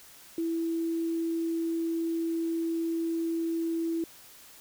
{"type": "tone", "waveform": "sine", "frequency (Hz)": 330.7, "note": "E4", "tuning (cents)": 6, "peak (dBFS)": -27, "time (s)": [0.38, 4.04], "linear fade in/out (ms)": 2, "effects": ["white hiss -52 dBFS RMS until 4.6 s"]}